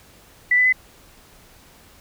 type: tone with pitch steps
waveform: sine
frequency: 1976 / 1999 / 2022 Hz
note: B6 / B6 / B6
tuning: 0 / +20 / +40 cents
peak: -13 dBFS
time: 0.51-0.726 s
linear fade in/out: 5 ms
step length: 72 ms
effects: pink hiss -50 dBFS RMS until 2 s